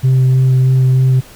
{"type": "tone with vibrato", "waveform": "sine", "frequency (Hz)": 130, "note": "C3", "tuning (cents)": -11, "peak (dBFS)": -5, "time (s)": [0.03, 1.21], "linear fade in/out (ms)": 20, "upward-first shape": "sine", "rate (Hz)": 3.2, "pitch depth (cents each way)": 10, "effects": ["tanh soft clip ceiling -6 dBFS", "pink hiss -39 dBFS RMS until 1.35 s"]}